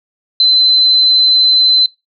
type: tone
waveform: sine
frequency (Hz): 4056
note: B7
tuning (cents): +45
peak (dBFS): -6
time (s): 0.4-1.86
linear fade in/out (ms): 2
effects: noise-tail reverb RT60 0.2 s tail -21 dB re dry